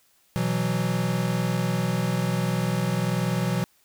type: chord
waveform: square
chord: B suspended fourth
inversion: none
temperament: equal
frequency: 123.47 / 164.81 / 185 Hz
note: B2 / E3 / F#3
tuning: 0 / 0 / 0 cents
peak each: -28 dBFS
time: 0.36-3.64 s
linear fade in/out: 0 ms
effects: white hiss -63 dBFS RMS until 3.84 s